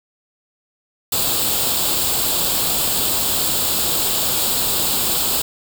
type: noise with comb filter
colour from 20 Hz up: white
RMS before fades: -19 dBFS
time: 1.12-5.42 s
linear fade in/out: 5 ms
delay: 0.25 ms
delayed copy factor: +0.65
effects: none